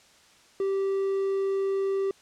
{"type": "tone", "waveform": "triangle", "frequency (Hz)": 390, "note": "G4", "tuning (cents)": -9, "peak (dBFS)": -22, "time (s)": [0.6, 2.11], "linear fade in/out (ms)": 2, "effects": ["white hiss -57 dBFS RMS until 2.21 s", "low-pass 7000 Hz 12 dB/octave"]}